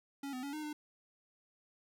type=tone with pitch steps; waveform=square; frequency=278.6 / 253.8 / 281.9 / 306.2 / 300.7 Hz; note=C#4 / B3 / C#4 / D#4 / D4; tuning=+9 / +47 / +29 / -28 / +41 cents; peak=-40 dBFS; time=0.23-0.73 s; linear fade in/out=5 ms; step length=100 ms; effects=none